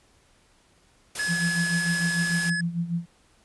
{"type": "noise", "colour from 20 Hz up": "white", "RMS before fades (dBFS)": -33, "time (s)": [1.15, 2.5], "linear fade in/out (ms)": 5}
{"type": "tone", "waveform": "square", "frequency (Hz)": 1700, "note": "G#6", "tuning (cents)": 40, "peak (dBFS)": -26, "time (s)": [1.19, 2.61], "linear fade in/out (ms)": 5}
{"type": "tone with tremolo", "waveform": "sine", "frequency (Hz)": 170.4, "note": "F3", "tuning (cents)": -42, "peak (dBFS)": -22, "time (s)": [1.27, 3.06], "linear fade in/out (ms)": 50, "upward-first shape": "sine", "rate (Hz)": 6.7, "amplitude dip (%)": 75}
{"effects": ["pink hiss -61 dBFS RMS until 3.44 s", "resampled to 24000 Hz"]}